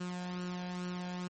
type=tone with flanger; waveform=sawtooth; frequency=179.5 Hz; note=F3; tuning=48 cents sharp; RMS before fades=-39 dBFS; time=0-1.28 s; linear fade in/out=10 ms; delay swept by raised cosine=0.69 to 1.25 ms; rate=2.3 Hz; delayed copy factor=+0.55; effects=MP3 32 kbps